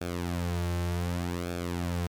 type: tone with flanger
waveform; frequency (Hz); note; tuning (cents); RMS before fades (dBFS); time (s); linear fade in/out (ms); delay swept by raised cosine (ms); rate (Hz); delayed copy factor
sawtooth; 87.31; F2; 0; -31; 0.01-2.07; 5; 1 to 4.2; 0.66; -0.7
effects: MP3 96 kbps